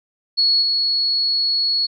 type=tone with level steps; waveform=sine; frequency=4361 Hz; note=C#8; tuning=29 cents flat; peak=-13 / -16 dBFS; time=0.37-1.87 s; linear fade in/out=20 ms; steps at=0.61 s; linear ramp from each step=20 ms; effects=none